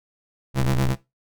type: ring-modulated tone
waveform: 40% pulse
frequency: 66.9 Hz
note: C2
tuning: 39 cents sharp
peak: -14 dBFS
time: 0.54-0.96 s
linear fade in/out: 50 ms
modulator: 62.6 Hz
effects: noise-tail reverb RT60 0.2 s tail -17 dB re dry